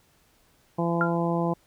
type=harmonic tone; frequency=169.6 Hz; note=E3; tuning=50 cents sharp; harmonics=1 / 2 / 3 / 4 / 5 / 6; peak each=-26 / -29 / -31 / -32 / -33 / -34 dBFS; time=0.78-1.54 s; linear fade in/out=10 ms
type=tone with exponential decay; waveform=sine; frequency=1388 Hz; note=F6; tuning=11 cents flat; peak=-18 dBFS; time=1.01-1.17 s; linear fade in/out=1 ms; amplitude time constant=33 ms
effects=pink hiss -63 dBFS RMS until 1.66 s